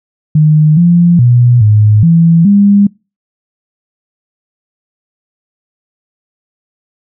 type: tone with pitch steps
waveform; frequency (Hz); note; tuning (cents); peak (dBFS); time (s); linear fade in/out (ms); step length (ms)
sine; 153.3 / 172.9 / 121.8 / 106.1 / 166.6 / 201.7; D#3 / F3 / B2 / G#2 / E3 / G3; -25 / -17 / -24 / +38 / +19 / +50; -3; 0.35-2.87; 5; 420
effects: noise-tail reverb RT60 0.3 s tail -26 dB re dry